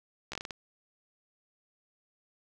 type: slowing click train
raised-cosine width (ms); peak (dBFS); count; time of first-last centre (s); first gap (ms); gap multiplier
0.2; -20; 7; 0.32-0.508; 14; 1.32
effects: none